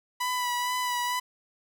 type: tone with vibrato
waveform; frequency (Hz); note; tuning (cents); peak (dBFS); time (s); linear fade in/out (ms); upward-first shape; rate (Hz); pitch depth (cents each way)
sawtooth; 987.8; B5; 0; -23; 0.2-1.2; 10; sine; 2.2; 24
effects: none